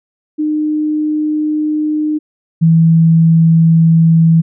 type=tone pair in turn; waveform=sine; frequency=304.7 / 163.76 Hz; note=D#4 / E3; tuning=-36 / -11 cents; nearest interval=major seventh; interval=1075 cents; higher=first; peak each=-12 / -5 dBFS; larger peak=second; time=0.38-2.19 / 2.61-4.42 s; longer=neither; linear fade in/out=20 ms; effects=none